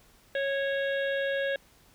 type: harmonic tone with a mistuned harmonic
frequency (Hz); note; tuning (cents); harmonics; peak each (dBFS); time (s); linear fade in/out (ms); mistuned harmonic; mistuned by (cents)
551; C#5; -11; 1 / 3 / 4 / 5 / 6 / 7; -28 / -32 / -45 / -43 / -43 / -44; 0.35-1.56; 2; 7; -51
effects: pink hiss -60 dBFS RMS until 1.94 s

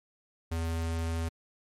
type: tone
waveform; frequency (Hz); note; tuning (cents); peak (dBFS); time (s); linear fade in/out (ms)
square; 82.41; E2; 0; -30; 0.51-1.29; 10
effects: MP3 64 kbps

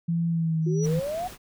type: tone with pitch glide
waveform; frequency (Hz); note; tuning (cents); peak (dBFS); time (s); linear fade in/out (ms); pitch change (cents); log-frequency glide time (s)
sine; 168 to 159.49; E3 to D#3; +33 to +43; -22; 0.08-1; 10; -90; 0.28-0.6
type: tone with exponential growth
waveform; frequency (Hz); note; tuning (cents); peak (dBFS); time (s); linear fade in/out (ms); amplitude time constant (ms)
sine; 5850; F#8; -21; -31; 0.62-0.86; 5; 51
type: exponential sweep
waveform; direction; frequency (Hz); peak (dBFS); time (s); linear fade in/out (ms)
sine; up; 348.2 to 750; -27; 0.66-1.28; 10
type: noise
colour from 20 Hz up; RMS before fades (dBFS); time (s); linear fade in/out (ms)
pink; -42; 0.82-1.38; 50
effects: none

